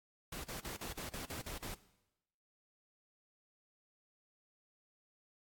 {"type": "noise bursts", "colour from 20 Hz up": "pink", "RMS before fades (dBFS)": -44, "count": 9, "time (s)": [0.32, 1.744], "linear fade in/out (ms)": 5, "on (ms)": 120, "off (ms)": 43, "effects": ["noise-tail reverb RT60 0.9 s tail -17 dB re dry", "AAC 64 kbps"]}